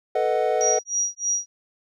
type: chord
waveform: triangle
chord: B dominant seventh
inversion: third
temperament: equal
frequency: 440 / 493.9 / 622.3 / 740 Hz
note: A4 / B4 / D#5 / F#5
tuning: 0 / 0 / 0 / 0 cents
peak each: -23 dBFS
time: 0.15-0.79 s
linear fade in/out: 5 ms
type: tone with tremolo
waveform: sine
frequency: 5750 Hz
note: F8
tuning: 50 cents sharp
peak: -19 dBFS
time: 0.61-1.46 s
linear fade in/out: 0 ms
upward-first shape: sine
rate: 3.2 Hz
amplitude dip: 100%
effects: none